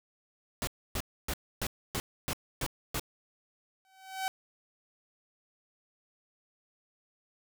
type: noise bursts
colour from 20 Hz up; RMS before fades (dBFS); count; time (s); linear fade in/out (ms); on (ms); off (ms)
pink; -33; 8; 0.62-2.996; 0; 52; 280
type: tone with exponential growth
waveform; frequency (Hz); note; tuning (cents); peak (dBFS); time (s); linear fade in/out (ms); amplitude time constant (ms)
sawtooth; 763; G5; -47; -24; 3.85-4.28; 0; 93
effects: none